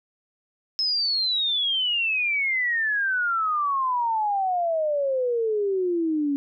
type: exponential sweep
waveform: sine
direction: down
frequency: 5220 to 277.2 Hz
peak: -21 dBFS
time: 0.79-6.36 s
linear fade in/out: 0 ms
effects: none